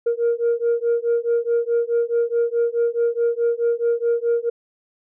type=beating tone pair; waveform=sine; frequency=467.1 / 471.8 Hz; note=A#4 / A#4; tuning=+3 / +21 cents; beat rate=4.7 Hz; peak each=-19 dBFS; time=0.06-4.5 s; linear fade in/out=10 ms; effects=tanh soft clip ceiling -13 dBFS